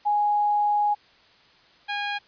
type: tone pair in turn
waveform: sine / 15% pulse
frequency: 830 / 818.6 Hz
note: G#5 / G#5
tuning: -1 / -25 cents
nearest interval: unison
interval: 24 cents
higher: first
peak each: -19 / -20 dBFS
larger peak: first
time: 0.05-0.95 / 1.88-2.19 s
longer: first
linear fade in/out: 20 ms
effects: white hiss -56 dBFS RMS until 2.27 s + resampled to 11025 Hz